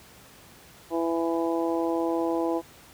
harmonic tone, 166.4 Hz, E3, 17 cents sharp, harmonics 2 / 3 / 4 / 5 / 6, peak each -26 / -30 / -32 / -34 / -36 dBFS, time 0.9-2.62 s, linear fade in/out 50 ms, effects pink hiss -51 dBFS RMS until 2.93 s + high-pass 60 Hz 12 dB/octave

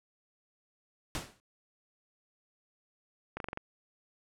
pink noise with exponential decay, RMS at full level -33 dBFS, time 1.15-1.4 s, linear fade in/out 0 ms, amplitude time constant 53 ms
clicks, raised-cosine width 0.5 ms, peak -22 dBFS, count 6, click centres 3.37 / 3.402 / 3.443 / 3.486 / 3.531 / 3.574 s
effects low-pass 10000 Hz 12 dB/octave

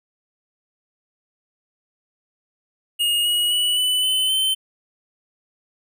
square tone with pitch steps, 2859 / 2902 / 2946 / 2991 / 3036 / 3082 Hz, F7 / F#7 / F#7 / F#7 / F#7 / G7, +40 / -34 / -8 / +18 / +44 / -30 cents, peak -18 dBFS, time 2.99-4.55 s, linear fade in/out 20 ms, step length 260 ms, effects none

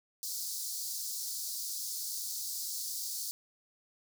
pink high-pass noise, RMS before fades -38 dBFS, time 0.23-3.31 s, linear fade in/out 0 ms, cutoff 4400 Hz, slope 48 dB/octave, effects none

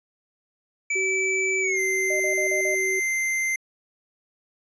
square tone with pitch glide, 2311 to 2083 Hz, D7 to C7, -28 to -8 cents, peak -23 dBFS, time 0.9-3.56 s, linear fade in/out 5 ms, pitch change -180 cents, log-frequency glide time 1.61-1.8 s
sine tone, 380.6 Hz, F#4, 49 cents sharp, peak -27 dBFS, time 0.95-3 s, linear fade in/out 10 ms
sine tone bursts, 612 Hz, D#5, 29 cents flat, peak -27 dBFS, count 5, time 2.1-2.748 s, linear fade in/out 5 ms, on 100 ms, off 37 ms
effects resampled to 22050 Hz

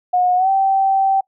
sine tone with pitch glide, 724 to 776 Hz, F#5 to G5, -38 to -18 cents, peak -12 dBFS, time 0.13-1.21 s, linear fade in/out 10 ms, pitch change +120 cents, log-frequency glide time 0.36-0.49 s, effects noise-tail reverb RT60 0.1 s tail -24 dB re dry

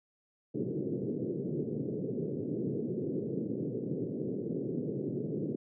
white band-pass noise, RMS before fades -35 dBFS, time 0.54-5.56 s, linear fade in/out 10 ms, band 120 to 450 Hz, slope 48 dB/octave, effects none

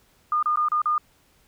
sine tone with dropouts, 1217 Hz, D#6, 39 cents flat, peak -19 dBFS, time 0.32-0.98 s, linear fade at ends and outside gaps 2 ms, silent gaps 0.427-0.458 / 0.559-0.572 / 0.685-0.718 / 0.818-0.857 s, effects pink hiss -61 dBFS RMS until 1.47 s

